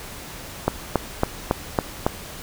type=click train; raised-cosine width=1 ms; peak=-3 dBFS; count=6; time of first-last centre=0.68-2.065 s; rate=3.61 Hz; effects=pink hiss -37 dBFS RMS until 2.42 s